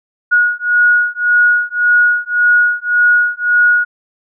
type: beating tone pair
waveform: sine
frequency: 1449 / 1450.8 Hz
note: F#6 / F#6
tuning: -37 / -34 cents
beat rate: 1.8 Hz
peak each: -12 dBFS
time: 0.31-3.85 s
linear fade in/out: 20 ms
effects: none

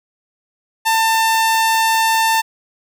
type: tone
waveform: sawtooth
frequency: 895 Hz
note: A5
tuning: 29 cents sharp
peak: -9 dBFS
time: 0.85-2.42 s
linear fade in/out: 20 ms
effects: none

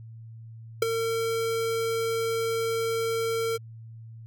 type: tone with ADSR envelope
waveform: square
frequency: 455 Hz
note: A#4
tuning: 42 cents flat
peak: -17 dBFS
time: 0.82-3.58 s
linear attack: 4 ms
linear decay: 12 ms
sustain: -9 dB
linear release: 23 ms
effects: added 113 Hz sine -41 dBFS peak until 4.26 s

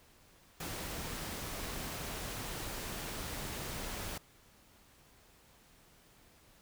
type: noise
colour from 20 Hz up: pink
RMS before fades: -41 dBFS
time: 0.6-4.18 s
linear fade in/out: 5 ms
effects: pink hiss -63 dBFS RMS until 6.61 s

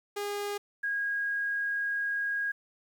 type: tone pair in turn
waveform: sawtooth / sine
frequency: 408.6 / 1637.6 Hz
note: G#4 / G#6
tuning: -28 / -25 cents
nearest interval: 2 octaves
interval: 2403 cents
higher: second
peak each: -28 dBFS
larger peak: neither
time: 0.16-0.58 / 0.83-2.52 s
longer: second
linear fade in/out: 10 ms
effects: 10-bit

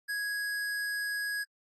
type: tone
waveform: square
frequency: 1661.2 Hz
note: G#6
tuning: in tune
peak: -32 dBFS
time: 0.08-1.44 s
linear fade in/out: 20 ms
effects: AAC 32 kbps

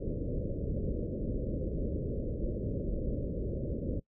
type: low-pass noise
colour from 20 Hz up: pink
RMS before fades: -34 dBFS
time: 0-4 s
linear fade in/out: 10 ms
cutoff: 580 Hz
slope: 96 dB/octave
effects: noise-tail reverb RT60 0.1 s tail -21 dB re dry

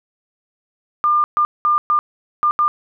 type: tone bursts at uneven times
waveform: sine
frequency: 1200 Hz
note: D6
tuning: 37 cents sharp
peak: -12 dBFS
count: 6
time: 1.04-1.24 / 1.37-1.45 / 1.65-1.78 / 1.9-1.99 / 2.43-2.51 / 2.59-2.68 s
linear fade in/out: 0 ms
effects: none

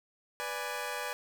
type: chord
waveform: 15% pulse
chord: G# diminished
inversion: first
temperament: equal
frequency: 493.9 / 587.3 / 830.6 Hz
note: B4 / D5 / G#5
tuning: 0 / 0 / 0 cents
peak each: -33 dBFS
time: 0.4-1.13 s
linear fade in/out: 0 ms
effects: 9-bit

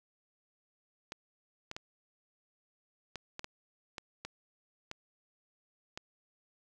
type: clicks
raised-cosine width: 0.2 ms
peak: -23 dBFS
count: 10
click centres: 1.121 / 1.714 / 1.765 / 3.157 / 3.394 / 3.444 / 3.982 / 4.25 / 4.914 / 5.975 s
effects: none

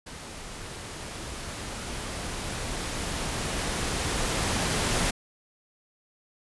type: noise with level ramp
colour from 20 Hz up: pink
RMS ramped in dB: -41 to -25 dBFS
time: 0.06-5.11 s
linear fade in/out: 10 ms
effects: resampled to 24000 Hz

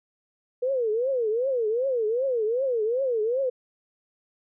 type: tone with vibrato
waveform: sine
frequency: 481.3 Hz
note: B4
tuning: 45 cents flat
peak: -22 dBFS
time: 0.62-3.5 s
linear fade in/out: 10 ms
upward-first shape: triangle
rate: 2.6 Hz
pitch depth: 250 cents each way
effects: none

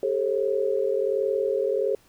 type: tone cluster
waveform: sine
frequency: 397 / 438.3 / 539 Hz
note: G4 / A4 / C#5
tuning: +22 / -7 / -49 cents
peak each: -26 dBFS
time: 0.03-1.95 s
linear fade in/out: 2 ms
effects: pink hiss -59 dBFS RMS until 2.08 s

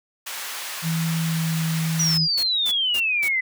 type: high-pass noise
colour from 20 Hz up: pink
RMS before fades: -32 dBFS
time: 0.26-2.18 s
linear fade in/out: 10 ms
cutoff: 1200 Hz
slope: 12 dB/octave
type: tone with pitch glide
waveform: sine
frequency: 163.5 to 161.53 Hz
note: E3 to E3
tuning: -14 to -35 cents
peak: -21 dBFS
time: 0.82-2.28 s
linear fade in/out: 50 ms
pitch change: -21 cents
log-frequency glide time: 1.15-1.64 s
type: exponential sweep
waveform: sine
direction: down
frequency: 5920 to 2003 Hz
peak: -19 dBFS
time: 1.99-3.41 s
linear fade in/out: 10 ms
type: noise bursts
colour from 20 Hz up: white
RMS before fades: -32 dBFS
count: 4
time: 2.37-3.286 s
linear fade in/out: 10 ms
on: 64 ms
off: 220 ms
effects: none

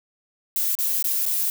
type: noise with dropouts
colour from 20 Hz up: violet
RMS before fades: -23 dBFS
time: 0.56-1.5 s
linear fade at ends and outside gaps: 1 ms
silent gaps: 0.752-0.788 / 1.026-1.042 / 1.255-1.262 s
effects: none

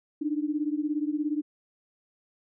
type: beating tone pair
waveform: sine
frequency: 293.7 / 310.7 Hz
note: D4 / D#4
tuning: 0 / -2 cents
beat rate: 17 Hz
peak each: -28 / -30 dBFS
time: 0.21-1.42 s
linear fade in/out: 10 ms
effects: none

